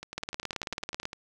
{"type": "two click trains", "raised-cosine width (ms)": 0.2, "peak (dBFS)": [-15, -22], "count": [17, 12], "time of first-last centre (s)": [[0.18, 1.054], [0.03, 1.131]], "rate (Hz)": [18.3, 9.99], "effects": []}